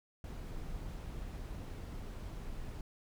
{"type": "noise", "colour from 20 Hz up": "brown", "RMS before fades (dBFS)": -43, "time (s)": [0.24, 2.81], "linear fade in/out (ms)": 2, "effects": []}